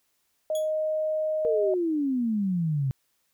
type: tone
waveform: sine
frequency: 622.3 Hz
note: D#5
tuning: in tune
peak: -24 dBFS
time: 0.5-1.74 s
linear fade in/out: 2 ms
type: tone with exponential decay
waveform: 15% pulse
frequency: 3364 Hz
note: G#7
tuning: 22 cents sharp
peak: -27 dBFS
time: 0.55-0.72 s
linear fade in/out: 2 ms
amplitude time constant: 36 ms
type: exponential sweep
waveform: sine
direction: down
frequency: 477.9 to 129.4 Hz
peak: -23 dBFS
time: 1.45-2.91 s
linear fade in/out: 0 ms
effects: white hiss -72 dBFS RMS until 3.33 s